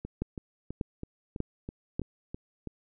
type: two click trains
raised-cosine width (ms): 3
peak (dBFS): -24 / -17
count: 9 / 4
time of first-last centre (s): 0.05-2.673 / 0.22-1.995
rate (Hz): 3.05 / 1.69
effects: none